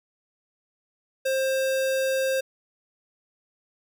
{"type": "tone", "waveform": "square", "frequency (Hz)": 530, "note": "C5", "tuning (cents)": 22, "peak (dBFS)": -23, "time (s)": [1.25, 2.41], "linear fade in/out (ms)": 10, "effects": []}